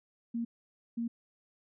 sine tone bursts at uneven times, 233.1 Hz, A#3, in tune, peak -31 dBFS, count 2, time 0.34-0.45 / 0.97-1.08 s, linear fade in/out 10 ms, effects none

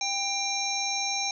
harmonic tone, 793 Hz, G5, 20 cents sharp, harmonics 1 / 3 / 5 / 7 / 8, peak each -33 / -33 / -33 / -33 / -33 dBFS, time 0.01-1.31 s, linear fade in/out 2 ms, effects none

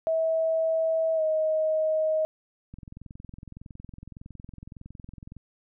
sine tone with pitch glide, 647 to 627.9 Hz, E5 to D#5, -32 to +16 cents, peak -22 dBFS, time 0.07-2.25 s, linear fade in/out 0 ms, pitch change -52 cents, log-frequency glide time 1.15-1.22 s
click train, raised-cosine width 5 ms, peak -30 dBFS, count 58, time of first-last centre 2.74-5.367 s, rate 21.7 Hz
effects none

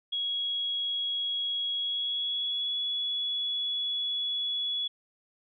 sine tone with pitch glide, 3321 to 3389 Hz, G#7 to G#7, -1 to +34 cents, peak -28 dBFS, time 0.12-4.88 s, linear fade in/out 10 ms, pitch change +35 cents, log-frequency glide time 1.73-2.77 s, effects none

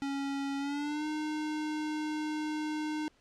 square tone with pitch glide, 277.2 to 305.8 Hz, C#4 to D#4, 0 to -30 cents, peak -33 dBFS, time 0.02-3.08 s, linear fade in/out 0 ms, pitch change +170 cents, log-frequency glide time 0.58-1.06 s, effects pink hiss -67 dBFS RMS until 3.2 s + low-pass 6000 Hz 12 dB/octave

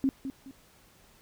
sine tone with echo, 269 Hz, C4, 48 cents sharp, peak -22 dBFS, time 0.04-0.09 s, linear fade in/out 0 ms, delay 210 ms, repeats 2, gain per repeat -10 dB, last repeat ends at 0.51 s, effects pink hiss -60 dBFS RMS until 1.21 s

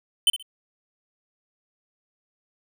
square tone with echo, 3060 Hz, G7, 42 cents flat, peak -15 dBFS, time 0.27-0.3 s, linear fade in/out 2 ms, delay 63 ms, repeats 2, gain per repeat -13 dB, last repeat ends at 0.426 s, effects none

